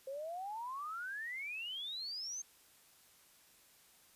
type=exponential sweep; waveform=sine; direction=up; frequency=523.3 to 6440 Hz; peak=-40 dBFS; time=0.07-2.42 s; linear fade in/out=5 ms; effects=white hiss -65 dBFS RMS until 4.15 s + resampled to 32000 Hz